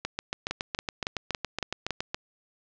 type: two click trains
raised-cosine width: 0.2 ms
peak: -12 / -11 dBFS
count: 16 / 6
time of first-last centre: 0.05-2.145 / 0.51-1.907 s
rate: 7.16 / 3.58 Hz
effects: low-pass 6000 Hz 12 dB/octave